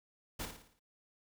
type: noise with echo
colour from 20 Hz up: pink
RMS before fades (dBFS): -40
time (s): 0.39-0.46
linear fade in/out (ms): 10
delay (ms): 56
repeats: 6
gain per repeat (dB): -6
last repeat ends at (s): 0.796
effects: none